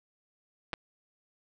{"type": "clicks", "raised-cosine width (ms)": 0.3, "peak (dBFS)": -18, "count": 2, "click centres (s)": [0.732, 0.738], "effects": []}